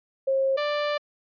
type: tone pair in turn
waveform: sine / sawtooth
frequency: 537 / 589.5 Hz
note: C5 / D5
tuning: +45 / +6 cents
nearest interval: major second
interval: 161 cents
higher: second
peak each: -20 dBFS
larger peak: neither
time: 0.27-0.57 / 0.57-0.98 s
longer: second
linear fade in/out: 10 ms
effects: resampled to 11025 Hz